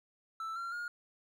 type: tone with pitch steps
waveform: triangle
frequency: 1323 / 1372.8 / 1424.5 Hz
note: E6 / F6 / F6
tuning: +6 / -30 / +34 cents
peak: -35 dBFS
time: 0.4-0.88 s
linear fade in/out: 2 ms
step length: 160 ms
effects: none